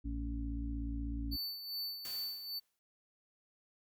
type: harmonic tone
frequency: 56.4 Hz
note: A1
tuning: 44 cents sharp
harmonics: 1 / 2 / 4 / 5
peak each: -37 / -48 / -49 / -42 dBFS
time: 0.04-1.37 s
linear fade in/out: 20 ms
type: tone with tremolo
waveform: square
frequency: 4500 Hz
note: C#8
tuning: 25 cents sharp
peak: -37 dBFS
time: 1.31-2.6 s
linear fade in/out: 20 ms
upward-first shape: sine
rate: 2.5 Hz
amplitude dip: 60%
type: noise with exponential decay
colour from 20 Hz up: white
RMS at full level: -46 dBFS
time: 2.05-2.79 s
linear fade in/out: 0 ms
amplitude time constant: 160 ms
effects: none